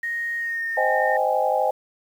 sine tone with pitch glide, 1864.7 to 1827.4 Hz, A#6 to A#6, 0 to -35 cents, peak -24 dBFS, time 0.03-1.17 s, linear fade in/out 5 ms, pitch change -35 cents, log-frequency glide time 0.38-0.73 s
sine chord, Ab major seventh, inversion first, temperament just, 519.1 / 623 / 778.7 / 830.6 Hz, C5 / Eb5 / G5 / Ab5, -14 / +2 / -12 / 0 cents, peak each -24 dBFS, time 0.77-1.71 s, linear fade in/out 5 ms
effects 8-bit

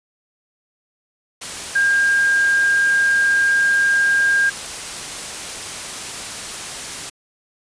sine tone in noise, 1609 Hz, G6, 45 cents sharp, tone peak -13 dBFS, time 1.75-4.5 s, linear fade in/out 10 ms, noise white, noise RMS -29 dBFS, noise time 1.41-7.1 s, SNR +13 dB, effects resampled to 22050 Hz

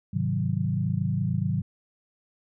sine chord, Ab dominant seventh, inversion none, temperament equal, 103.83 / 130.81 / 155.56 / 185 Hz, Ab2 / C3 / Eb3 / Gb3, 0 / 0 / 0 / 0 cents, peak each -29 dBFS, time 0.13-1.62 s, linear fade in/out 10 ms, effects none

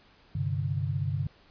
sine chord, G suspended fourth, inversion none, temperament just, 98 / 130.67 / 147 Hz, G2 / C3 / D3, 0 / -2 / +2 cents, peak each -31 / -32 / -31 dBFS, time 0.35-1.27 s, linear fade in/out 5 ms, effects pink hiss -59 dBFS RMS until 1.5 s + resampled to 11025 Hz

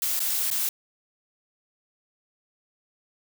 blue noise with dropouts, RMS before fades -26 dBFS, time 0.02-0.69 s, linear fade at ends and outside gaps 2 ms, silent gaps 0.194-0.202 / 0.503-0.512 s, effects none

